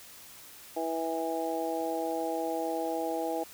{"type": "harmonic tone", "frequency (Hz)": 163.4, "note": "E3", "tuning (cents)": -15, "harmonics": [2, 3, 4, 5], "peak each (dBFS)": [-35, -35, -35, -35], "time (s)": [0.76, 3.44], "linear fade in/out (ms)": 10, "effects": ["white hiss -50 dBFS RMS until 3.53 s"]}